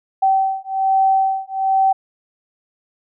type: beating tone pair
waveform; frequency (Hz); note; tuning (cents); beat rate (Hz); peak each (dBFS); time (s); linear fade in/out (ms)
sine; 770 / 771.2; G5 / G5; -31 / -28; 1.2; -17; 0.22-1.93; 10
effects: none